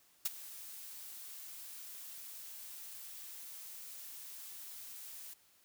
blue noise with ADSR envelope, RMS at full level -31 dBFS, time 0.25-5.34 s, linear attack 8 ms, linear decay 23 ms, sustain -18 dB, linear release 9 ms, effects white hiss -68 dBFS RMS until 5.64 s

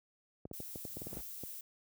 clicks, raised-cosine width 2 ms, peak -30 dBFS, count 11, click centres 0.454 / 0.513 / 0.603 / 0.758 / 0.852 / 0.97 / 1.019 / 1.07 / 1.131 / 1.171 / 1.436 s
violet noise, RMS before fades -46 dBFS, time 0.53-1.61 s, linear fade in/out 5 ms
brown noise with exponential growth, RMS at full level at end -43 dBFS, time 0.65-1.21 s, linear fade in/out 5 ms, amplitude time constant 120 ms
effects high-pass 60 Hz 12 dB/octave

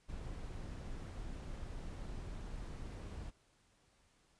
brown noise, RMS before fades -45 dBFS, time 0.08-3.31 s, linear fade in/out 20 ms, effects pink hiss -72 dBFS RMS until 4.39 s + resampled to 22050 Hz

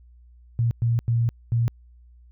sine tone bursts at uneven times, 117 Hz, A#2, 7 cents sharp, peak -18 dBFS, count 4, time 0.59-0.71 / 0.82-0.99 / 1.08-1.29 / 1.52-1.68 s, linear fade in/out 0 ms, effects added 60 Hz sine -48 dBFS peak until 2.31 s

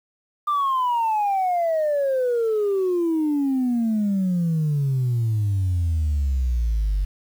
sine exponential sweep, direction down, 1201 to 46.93 Hz, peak -17 dBFS, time 0.47-7.05 s, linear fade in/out 10 ms, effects tanh soft clip ceiling -16 dBFS + 8-bit

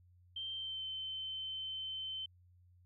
sine tone with pitch glide, 3136 to 3080 Hz, G7 to G7, 0 to -31 cents, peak -39 dBFS, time 0.36-2.26 s, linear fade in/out 5 ms, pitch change -31 cents, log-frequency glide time 0.54-0.84 s, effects added 89 Hz sine -62 dBFS peak until 2.85 s

